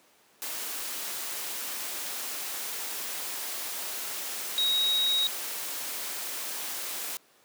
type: tone in noise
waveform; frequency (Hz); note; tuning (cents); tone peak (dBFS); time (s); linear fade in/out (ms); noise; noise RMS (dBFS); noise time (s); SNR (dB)
sine; 3800; A#7; +33; -23; 4.58-5.27; 0; white; -35; 0.42-7.17; +9
effects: pink hiss -61 dBFS RMS until 7.44 s + high-pass 300 Hz 12 dB/octave